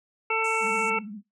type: harmonic tone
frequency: 445.9 Hz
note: A4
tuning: 23 cents sharp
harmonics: 1 / 2 / 3 / 5 / 6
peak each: -29 / -29 / -29 / -29 / -29 dBFS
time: 0.3-0.99 s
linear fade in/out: 5 ms
type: band-pass noise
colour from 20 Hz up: white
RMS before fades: -43 dBFS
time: 0.44-0.9 s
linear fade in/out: 5 ms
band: 6600 to 8600 Hz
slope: 48 dB/octave
type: tone with vibrato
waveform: sine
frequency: 210 Hz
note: G#3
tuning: 19 cents sharp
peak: -35 dBFS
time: 0.6-1.22 s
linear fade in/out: 50 ms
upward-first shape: triangle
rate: 15 Hz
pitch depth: 120 cents each way
effects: noise-tail reverb RT60 0.2 s tail -19 dB re dry